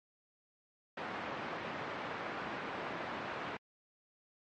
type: band-pass noise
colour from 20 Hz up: white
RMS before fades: -41 dBFS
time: 0.97-3.57 s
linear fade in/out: 5 ms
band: 140 to 1500 Hz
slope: 12 dB/octave
effects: low-pass 4000 Hz 12 dB/octave + MP3 48 kbps